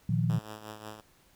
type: chord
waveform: sine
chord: Bb suspended fourth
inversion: none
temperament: just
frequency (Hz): 116.54 / 155.39 / 174.81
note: Bb2 / Eb3 / F3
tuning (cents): 0 / -2 / +2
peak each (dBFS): -28 / -29 / -30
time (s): 0.09-0.39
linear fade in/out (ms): 5
type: tone with tremolo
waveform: 5% pulse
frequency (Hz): 107.4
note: A2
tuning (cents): -41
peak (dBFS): -28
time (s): 0.29-1.01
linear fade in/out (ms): 10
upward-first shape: triangle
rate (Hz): 5.5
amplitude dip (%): 70
effects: pink hiss -63 dBFS RMS until 1.35 s